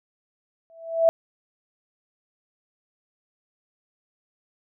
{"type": "tone with exponential growth", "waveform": "sine", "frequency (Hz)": 659.3, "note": "E5", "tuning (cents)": 0, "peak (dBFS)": -11, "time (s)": [0.7, 1.09], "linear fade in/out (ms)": 0, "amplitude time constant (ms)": 84, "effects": []}